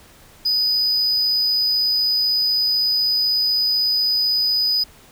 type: tone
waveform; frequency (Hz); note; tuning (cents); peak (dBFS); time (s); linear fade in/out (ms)
triangle; 4978; D#8; 0; -15; 0.45-4.84; 10
effects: pink hiss -48 dBFS RMS until 5.11 s